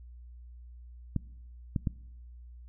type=clicks; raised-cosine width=5 ms; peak=-16 dBFS; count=3; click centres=1.163 / 1.762 / 1.872 s; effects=noise-tail reverb RT60 1.0 s tail -23 dB re dry + added 60 Hz sine -46 dBFS peak until 2.68 s